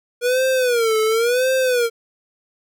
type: tone with vibrato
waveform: square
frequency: 477.6 Hz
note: A#4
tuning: 42 cents sharp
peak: -16 dBFS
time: 0.21-1.9 s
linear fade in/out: 50 ms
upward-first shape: sine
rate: 0.94 Hz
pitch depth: 160 cents each way
effects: none